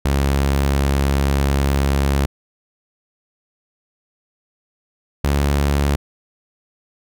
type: tone pair in turn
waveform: sawtooth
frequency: 69.3 / 71.08 Hz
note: C#2 / C#2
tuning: 0 / +44 cents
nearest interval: unison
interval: 44 cents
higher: second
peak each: -11 dBFS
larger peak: neither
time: 0.05-2.26 / 5.24-5.96 s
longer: first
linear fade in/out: 5 ms
effects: none